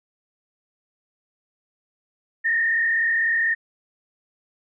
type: tone with frequency modulation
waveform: sine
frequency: 1832 Hz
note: A#6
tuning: 31 cents flat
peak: -18 dBFS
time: 2.44-3.55 s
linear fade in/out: 20 ms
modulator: 36.1 Hz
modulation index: 1.4
effects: none